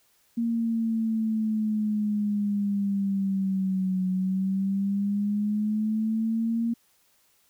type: exponential two-way sweep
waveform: sine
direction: down then up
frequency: 233.1 to 185 to 233.1 Hz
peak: -23 dBFS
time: 0.37-6.74 s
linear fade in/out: 10 ms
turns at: 4.08 s
effects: white hiss -65 dBFS RMS until 7.49 s